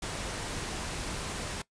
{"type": "noise", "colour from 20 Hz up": "pink", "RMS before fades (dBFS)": -36, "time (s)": [0.02, 1.62], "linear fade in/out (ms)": 5, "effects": ["noise-tail reverb RT60 0.1 s tail -19 dB re dry", "resampled to 22050 Hz"]}